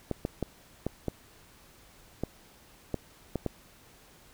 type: clicks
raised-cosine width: 2 ms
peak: -16 dBFS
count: 9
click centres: 0.113 / 0.251 / 0.427 / 0.866 / 1.083 / 2.236 / 2.943 / 3.357 / 3.463 s
effects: pink hiss -57 dBFS RMS until 4.33 s